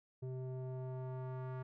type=tone with low-pass filter sweep; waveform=square; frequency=129 Hz; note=C3; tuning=24 cents flat; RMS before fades=-43 dBFS; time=0.22-1.63 s; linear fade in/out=10 ms; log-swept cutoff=430 to 1300 Hz; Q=1.4; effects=none